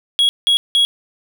triangle tone bursts, 3322 Hz, G#7, in tune, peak -9 dBFS, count 3, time 0.19-0.85 s, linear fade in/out 0 ms, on 100 ms, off 180 ms, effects none

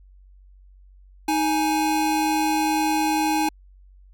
square tone pair together, 312.1 / 834.2 Hz, D#4 / G#5, +5 / +7 cents, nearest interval octave + perfect fourth, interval 1702 cents, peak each -23 dBFS, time 1.28-3.49 s, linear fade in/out 5 ms, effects added 47 Hz sine -47 dBFS peak until 4.13 s

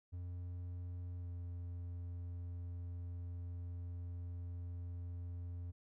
triangle tone with pitch glide, 88.5 to 87.43 Hz, F2 to F2, +23 to +2 cents, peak -40 dBFS, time 0.12-5.72 s, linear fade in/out 20 ms, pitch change -21 cents, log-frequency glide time 1.18-1.27 s, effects none

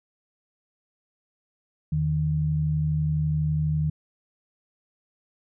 sine tone pair together, 81.26 / 153.3 Hz, E2 / D#3, -24 / -25 cents, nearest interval major seventh, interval 1099 cents, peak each -29 / -22 dBFS, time 1.92-3.9 s, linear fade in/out 5 ms, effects none

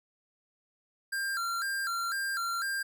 square tone with vibrato, 1480 Hz, F#6, in tune, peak -31 dBFS, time 1.12-2.83 s, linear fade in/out 10 ms, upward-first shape square, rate 2 Hz, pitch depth 130 cents each way, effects none

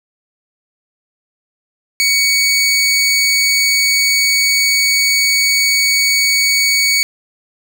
20% pulse tone, 2241 Hz, C#7, 18 cents sharp, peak -6 dBFS, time 2-7.03 s, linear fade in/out 0 ms, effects 8-bit

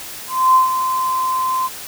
sine tone with ADSR envelope, 1035 Hz, C6, 19 cents flat, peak -7 dBFS, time 0.28-1.69 s, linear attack 270 ms, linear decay 130 ms, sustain -9 dB, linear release 33 ms, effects white hiss -32 dBFS RMS until 1.87 s

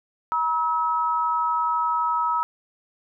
sine tone pair together, 957.2 / 1289 Hz, A#5 / E6, +46 / -39 cents, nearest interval perfect fourth, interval 515 cents, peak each -23 dBFS, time 0.32-2.43 s, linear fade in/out 0 ms, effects none

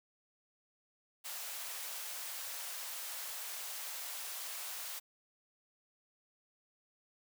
white high-pass noise, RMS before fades -43 dBFS, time 1.24-5 s, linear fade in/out 20 ms, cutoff 560 Hz, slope 24 dB/octave, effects none

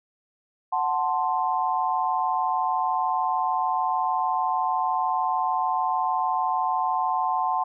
sine chord, F# diminished, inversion none, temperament equal, 740 / 880 / 1046.5 Hz, F#5 / A5 / C6, 0 / 0 / 0 cents, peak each -26 dBFS, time 0.72-7.64 s, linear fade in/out 10 ms, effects none

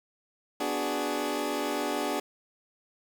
20% pulse chord, G# half-diminished seventh, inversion first, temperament equal, 246.9 / 293.7 / 370 / 415.3 Hz, B3 / D4 / F#4 / G#4, 0 / 0 / 0 / 0 cents, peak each -32 / -27 / -31 / -29 dBFS, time 0.6-2.2 s, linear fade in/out 5 ms, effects 9-bit

